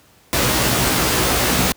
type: noise with comb filter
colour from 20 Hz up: pink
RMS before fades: -17 dBFS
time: 0.33-1.72 s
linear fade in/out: 0 ms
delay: 16 ms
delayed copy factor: +0.7
effects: pink hiss -52 dBFS RMS until 1.76 s + high-pass 60 Hz 12 dB/octave